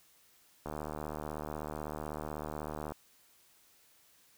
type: click train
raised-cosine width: 1 ms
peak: -25 dBFS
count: 173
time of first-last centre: 0.66-2.92 s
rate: 76.1 Hz
effects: white hiss -65 dBFS RMS until 4.37 s